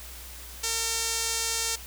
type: tone with band-pass filter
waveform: sawtooth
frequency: 454.7 Hz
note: A#4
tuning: 43 cents flat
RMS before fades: -29 dBFS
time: 0.63-1.76 s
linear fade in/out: 10 ms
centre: 7000 Hz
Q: 1.5
effects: added 60 Hz sine -44 dBFS peak until 1.86 s + white hiss -44 dBFS RMS until 1.86 s